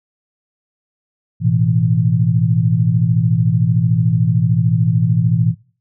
sine chord, A suspended second, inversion none, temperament equal, 110 / 123.47 / 164.81 Hz, A2 / B2 / E3, 0 / 0 / 0 cents, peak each -16 dBFS, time 1.4-5.55 s, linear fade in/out 50 ms, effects noise-tail reverb RT60 0.4 s tail -22 dB re dry

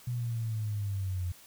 sine linear sweep, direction down, 123.47 to 87.8 Hz, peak -30 dBFS, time 0.07-1.32 s, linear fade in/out 5 ms, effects white hiss -55 dBFS RMS until 1.46 s

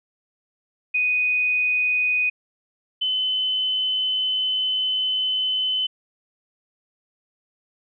sine tone pair in turn, 2489 / 3035 Hz, D#7 / F#7, 0 / +43 cents, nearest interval minor third, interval 343 cents, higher second, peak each -18 / -20 dBFS, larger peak first, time 0.94-2.3 / 3.01-5.87 s, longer second, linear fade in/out 10 ms, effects none

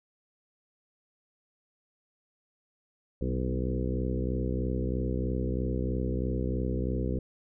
harmonic tone with a mistuned harmonic, 63.1 Hz, B1, 38 cents sharp, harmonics 1 / 2 / 3 / 4 / 5 / 6 / 7 / 8, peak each -31 / -34 / -36 / -37 / -38 / -39 / -39 / -40 dBFS, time 3.21-7.19 s, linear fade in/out 5 ms, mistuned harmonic 3, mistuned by +42 cents, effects none

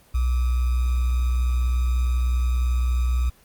sine tone with sample-and-hold, 61.74 Hz, B1, in tune, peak -18 dBFS, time 0.14-3.3 s, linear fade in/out 10 ms, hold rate 1225 Hz, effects pink hiss -55 dBFS RMS until 3.44 s + Opus 24 kbps

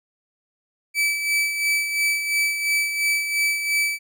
40% pulse tone with tremolo, 2306 Hz, D7, 32 cents flat, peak -17 dBFS, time 0.94-3.99 s, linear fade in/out 50 ms, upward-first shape sine, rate 2.9 Hz, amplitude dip 55%, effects none

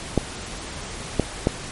clicks, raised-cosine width 2 ms, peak -3 dBFS, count 3, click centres 0.177 / 1.197 / 1.471 s, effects pink hiss -34 dBFS RMS until 1.71 s + MP3 48 kbps

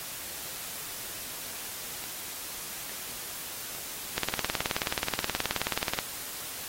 two click trains, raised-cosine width 0.2 ms, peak -9 / -22 dBFS, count 35 / 5, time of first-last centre 4.18-5.989 / 2.04-5.459 s, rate 18.8 / 1.17 Hz, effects white hiss -39 dBFS RMS until 6.68 s + AAC 48 kbps

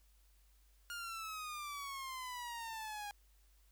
sawtooth exponential sweep, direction down, 1427 to 814 Hz, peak -39 dBFS, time 0.9-3.11 s, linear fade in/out 0 ms, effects added 50 Hz sine -65 dBFS peak until 3.71 s + white hiss -74 dBFS RMS until 3.71 s

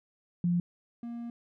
sine / triangle tone pair in turn, 174.61 / 235.5 Hz, F3 / A#3, 0 / +18 cents, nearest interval perfect fourth, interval 518 cents, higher second, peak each -24 / -34 dBFS, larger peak first, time 0.44-0.6 / 1.03-1.3 s, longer second, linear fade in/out 2 ms, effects none

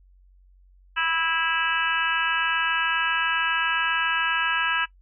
harmonic tone with a mistuned harmonic, 327.4 Hz, E4, 12 cents flat, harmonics 3 / 4 / 5 / 6 / 7 / 8 / 9, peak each -31 / -28 / -25 / -37 / -37 / -28 / -31 dBFS, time 0.96-4.86 s, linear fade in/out 20 ms, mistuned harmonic 7, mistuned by +28 cents, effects noise-tail reverb RT60 0.1 s tail -18 dB re dry + added 46 Hz sine -52 dBFS peak until 5.01 s

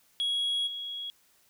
sine tone with level steps, 3322 Hz, G#7, in tune, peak -24 / -34 dBFS, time 0.2-1.1 s, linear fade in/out 0 ms, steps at 0.66 s, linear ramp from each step 20 ms, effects tanh soft clip ceiling -25 dBFS + white hiss -65 dBFS RMS until 1.49 s

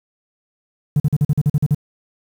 triangle tone bursts, 147.1 Hz, D3, 3 cents sharp, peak -8 dBFS, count 10, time 0.96-1.747 s, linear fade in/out 5 ms, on 40 ms, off 43 ms, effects tanh soft clip ceiling -8 dBFS + 7-bit

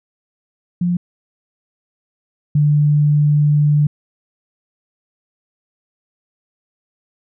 sine tone pair in turn, 175.9 / 147.91 Hz, F3 / D3, +13 / +13 cents, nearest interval minor third, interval 300 cents, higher first, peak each -14 / -10 dBFS, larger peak second, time 0.81-0.97 / 2.55-3.87 s, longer second, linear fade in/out 5 ms, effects none

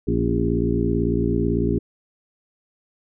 harmonic tone with a mistuned harmonic, 58 Hz, A#1, 8 cents flat, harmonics 1 / 2 / 3 / 4 / 5 / 6 / 7, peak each -26 / -26 / -26 / -26 / -26 / -26 / -26 dBFS, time 0.07-1.79 s, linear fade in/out 10 ms, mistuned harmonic 5, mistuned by -56 cents, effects none

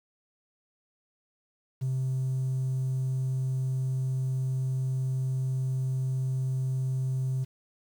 triangle tone, 130.81 Hz, C3, in tune, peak -23 dBFS, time 1.81-7.45 s, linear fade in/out 20 ms, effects tanh soft clip ceiling -22 dBFS + 9-bit

